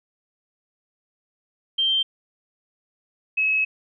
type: tone pair in turn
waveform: sine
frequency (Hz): 3148 / 2572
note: G7 / E7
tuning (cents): +7 / -43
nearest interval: minor third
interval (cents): 350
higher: first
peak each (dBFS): -18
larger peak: neither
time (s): 1.78-2.03 / 3.37-3.65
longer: second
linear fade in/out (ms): 10
effects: none